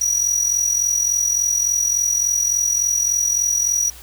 square tone with amplitude modulation, 5800 Hz, F#8, 35 cents flat, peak -14 dBFS, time 0.01-3.9 s, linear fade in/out 5 ms, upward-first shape sine, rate 43.5 Hz, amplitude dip 60%, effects added 60 Hz sine -42 dBFS peak until 4.02 s + white hiss -42 dBFS RMS until 4.02 s

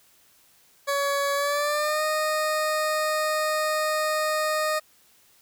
20% pulse tone with pitch glide, 563 to 617.5 Hz, C#5 to D#5, +27 to -13 cents, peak -18 dBFS, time 0.87-4.8 s, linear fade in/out 20 ms, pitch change +160 cents, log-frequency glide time 1.34-2.03 s, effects white hiss -59 dBFS RMS until 5.41 s

